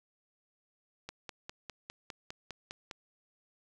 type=click train; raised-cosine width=0.2 ms; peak=-24 dBFS; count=10; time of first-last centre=1.09-2.912 s; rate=4.94 Hz; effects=11-bit